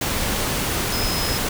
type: tone in noise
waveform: sine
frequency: 5110 Hz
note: D#8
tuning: 45 cents sharp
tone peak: -27 dBFS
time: 0.92-1.38 s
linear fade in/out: 5 ms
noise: pink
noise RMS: -23 dBFS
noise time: 0.01-1.49 s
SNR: -7 dB
effects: none